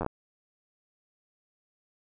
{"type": "slowing click train", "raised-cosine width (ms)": 1, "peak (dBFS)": -17, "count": 5, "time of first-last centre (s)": [0.01, 0.064], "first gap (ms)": 10, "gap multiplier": 1.2, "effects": []}